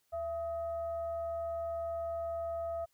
sine tone with frequency modulation, 670 Hz, E5, 28 cents sharp, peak -34 dBFS, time 0.12-2.86 s, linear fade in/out 20 ms, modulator 592 Hz, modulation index 0.35, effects white hiss -75 dBFS RMS until 2.93 s

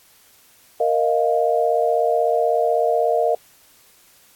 sine chord, Bb suspended fourth, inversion none, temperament equal, 466.2 / 622.3 / 698.5 Hz, Bb4 / Eb5 / F5, 0 / 0 / 0 cents, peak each -20 dBFS, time 0.8-3.35 s, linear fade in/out 5 ms, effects white hiss -53 dBFS RMS until 4.35 s + AAC 64 kbps

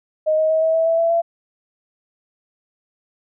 sine tone with pitch steps, 622.3 / 629.5 / 636.8 / 644.2 / 651.7 / 659.3 / 667 / 674.7 Hz, D#5 / D#5 / D#5 / E5 / E5 / E5 / E5 / E5, 0 / +20 / +40 / -40 / -20 / 0 / +20 / +40 cents, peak -14 dBFS, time 0.26-1.22 s, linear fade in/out 20 ms, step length 120 ms, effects none

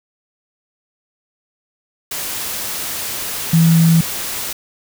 sine tone in noise, 164.81 Hz, E3, in tune, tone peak -8 dBFS, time 3.53-4.01 s, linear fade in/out 5 ms, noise white, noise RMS -24 dBFS, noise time 2.11-4.53 s, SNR +13 dB, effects none

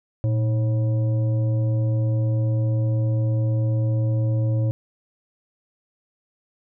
sine tone with frequency modulation, 114.4 Hz, A#2, 32 cents flat, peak -18 dBFS, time 0.24-4.71 s, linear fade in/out 0 ms, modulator 428 Hz, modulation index 0.37, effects none

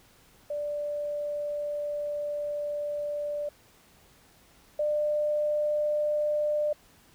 sine tone pair in turn, 587.3 / 597.6 Hz, D5 / D5, 0 / +30 cents, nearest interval unison, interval 30 cents, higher second, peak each -29 / -24 dBFS, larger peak second, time 0.5-3.49 / 4.79-6.73 s, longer first, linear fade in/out 5 ms, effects pink hiss -59 dBFS RMS until 7.14 s

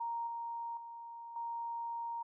sine tone with level steps, 932.3 Hz, A#5, in tune, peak -35 / -38 / -45 / -37 dBFS, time 0-2.23 s, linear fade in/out 10 ms, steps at 0.27 / 0.77 / 1.36 s, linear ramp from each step 2 ms, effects none

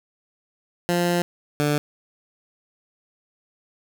15% pulse tone pair in turn, 174.61 / 147.44 Hz, F3 / D3, 0 / +7 cents, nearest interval minor third, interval 293 cents, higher first, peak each -13 dBFS, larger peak neither, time 0.89-1.22 / 1.6-1.78 s, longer first, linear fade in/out 0 ms, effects none

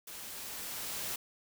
white noise with level ramp, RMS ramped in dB -46 to -37 dBFS, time 0.07-1.16 s, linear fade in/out 5 ms, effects none

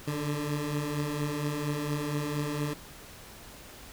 20% pulse beating tone pair, 144.1 / 148.4 Hz, D3 / D3, -33 / +18 cents, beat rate 4.3 Hz, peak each -31 / -26 dBFS, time 0.07-2.74 s, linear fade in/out 10 ms, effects pink hiss -48 dBFS RMS until 3.92 s

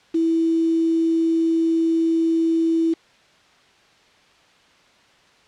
sine tone with quantisation, 328.1 Hz, E4, 8 cents flat, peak -16 dBFS, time 0.14-2.94 s, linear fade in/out 10 ms, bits 6, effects white hiss -54 dBFS RMS until 5.47 s + low-pass 4000 Hz 12 dB/octave

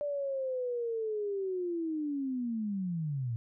sine linear sweep, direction down, 587.3 to 110.9 Hz, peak -31 dBFS, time 0.01-3.36 s, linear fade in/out 0 ms, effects none

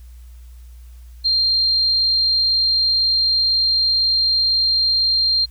sine tone, 4186 Hz, C8, in tune, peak -14 dBFS, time 1.24-5.46 s, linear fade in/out 20 ms, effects added 60 Hz sine -37 dBFS peak until 5.5 s + white hiss -57 dBFS RMS until 5.5 s

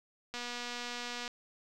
click train, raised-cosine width 0.2 ms, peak -23 dBFS, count 228, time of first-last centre 0.34-1.278 s, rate 242 Hz, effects none

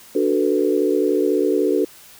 sine chord, B minor seventh, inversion first, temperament equal, 293.7 / 370 / 440 / 493.9 Hz, D4 / F#4 / A4 / B4, 0 / 0 / 0 / 0 cents, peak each -21 / -20 / -20 / -24 dBFS, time 0.15-1.85 s, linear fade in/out 5 ms, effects white hiss -45 dBFS RMS until 2.19 s

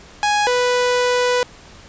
sawtooth tone pair in turn, 830.6 / 493.9 Hz, G#5 / B4, 0 / 0 cents, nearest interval major sixth, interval 900 cents, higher first, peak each -11 dBFS, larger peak neither, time 0.23-0.47 / 0.47-1.43 s, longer second, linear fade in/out 0 ms, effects pink hiss -43 dBFS RMS until 1.88 s + resampled to 16000 Hz

